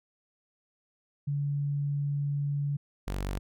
sine / sawtooth tone pair in turn, 143.1 / 47.75 Hz, D3 / G1, -45 / -45 cents, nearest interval octave + perfect fifth, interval 1900 cents, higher first, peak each -27 dBFS, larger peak neither, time 1.27-2.77 / 3.07-3.39 s, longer first, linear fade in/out 10 ms, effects none

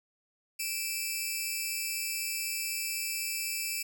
10% pulse tone pair together, 2352 / 2632 Hz, D7 / E7, +2 / -3 cents, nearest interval major second, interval 195 cents, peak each -27 / -25 dBFS, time 0.59-3.83 s, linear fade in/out 10 ms, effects none

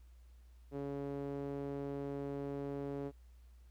sawtooth tone with band-pass filter, 140.6 Hz, C#3, 25 cents sharp, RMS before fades -41 dBFS, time 0.71-3.12 s, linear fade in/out 50 ms, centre 390 Hz, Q 1.9, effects added 60 Hz sine -56 dBFS peak until 3.7 s + pink hiss -75 dBFS RMS until 3.7 s

